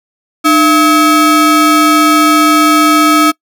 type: ring-modulated tone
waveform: square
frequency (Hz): 490.5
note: B4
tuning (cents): -12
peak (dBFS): -3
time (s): 0.44-3.32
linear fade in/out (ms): 20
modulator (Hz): 793
effects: noise-tail reverb RT60 0.1 s tail -25 dB re dry